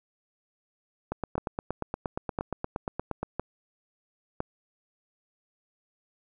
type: two click trains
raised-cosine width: 1 ms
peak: -15 / -16 dBFS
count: 4 / 19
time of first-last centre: 1.38-4.404 / 1.12-3.23 s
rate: 0.992 / 8.53 Hz
effects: none